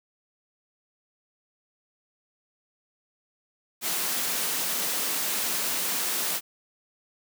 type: high-pass noise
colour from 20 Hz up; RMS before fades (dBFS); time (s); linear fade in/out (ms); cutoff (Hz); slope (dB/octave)
white; -28; 3.81-6.41; 50; 150; 48
effects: none